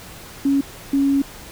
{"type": "tone pair in turn", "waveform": "sine", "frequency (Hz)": [277.2, 277.2], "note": ["C#4", "C#4"], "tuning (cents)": [0, 0], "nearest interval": "unison", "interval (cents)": 0, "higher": "neither", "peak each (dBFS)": -14, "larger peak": "neither", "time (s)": [[0.45, 0.61], [0.93, 1.22]], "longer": "second", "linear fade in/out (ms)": 5, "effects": ["pink hiss -39 dBFS RMS until 1.51 s"]}